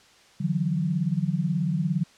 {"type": "tone cluster", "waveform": "sine", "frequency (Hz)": [148.3, 167.4, 185.3], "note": ["D3", "E3", "F#3"], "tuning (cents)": [17, 27, 3], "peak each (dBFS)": -27, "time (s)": [0.4, 2.04], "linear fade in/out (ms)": 10, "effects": ["white hiss -55 dBFS RMS until 2.17 s", "low-pass 6000 Hz 12 dB/octave"]}